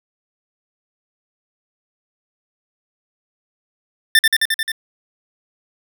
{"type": "tone with echo", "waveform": "25% pulse", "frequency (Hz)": 1787, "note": "A6", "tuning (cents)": 26, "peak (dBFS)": -4, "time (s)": [4.15, 4.19], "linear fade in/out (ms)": 2, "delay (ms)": 88, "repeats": 6, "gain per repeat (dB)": -2, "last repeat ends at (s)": 4.718, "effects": []}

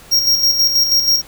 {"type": "tone with tremolo", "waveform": "square", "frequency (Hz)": 5588, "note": "F8", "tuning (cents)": 0, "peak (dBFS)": -10, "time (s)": [0.11, 1.22], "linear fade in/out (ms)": 20, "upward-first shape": "square", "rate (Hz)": 6.2, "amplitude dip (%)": 50, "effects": ["pink hiss -41 dBFS RMS until 1.27 s"]}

